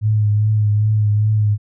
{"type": "tone with vibrato", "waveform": "sine", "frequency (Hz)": 106.1, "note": "G#2", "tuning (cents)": 38, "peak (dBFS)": -12, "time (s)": [0.01, 1.58], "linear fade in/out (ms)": 50, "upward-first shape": "triangle", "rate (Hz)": 2.5, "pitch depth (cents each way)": 37, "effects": []}